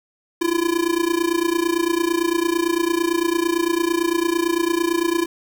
square tone with amplitude modulation, 338.8 Hz, E4, 48 cents sharp, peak -15 dBFS, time 0.41-5.26 s, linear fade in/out 10 ms, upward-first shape sine, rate 28.9 Hz, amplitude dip 85%, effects 7-bit

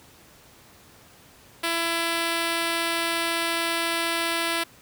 5% pulse tone, 334.5 Hz, E4, 25 cents sharp, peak -12 dBFS, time 1.63-4.64 s, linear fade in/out 10 ms, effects pink hiss -52 dBFS RMS until 4.81 s + high-pass 60 Hz 12 dB/octave

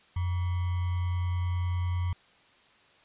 sine tone with sample-and-hold, 89 Hz, F2, 33 cents sharp, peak -26 dBFS, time 0.16-2.13 s, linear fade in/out 5 ms, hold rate 1050 Hz, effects white hiss -60 dBFS RMS until 3.04 s + resampled to 8000 Hz

